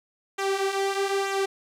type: tone with flanger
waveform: sawtooth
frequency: 392 Hz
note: G4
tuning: in tune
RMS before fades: -26 dBFS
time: 0.38-1.46 s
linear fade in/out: 10 ms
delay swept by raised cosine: 0.2 to 5.9 ms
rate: 1.1 Hz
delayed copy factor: -0.6
effects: low-pass 9000 Hz 12 dB/octave + 9-bit